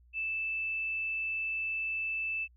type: tone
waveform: sine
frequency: 2637 Hz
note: E7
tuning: in tune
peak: -31 dBFS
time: 0.13-2.48 s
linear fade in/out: 50 ms
effects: added 60 Hz sine -58 dBFS peak until 2.56 s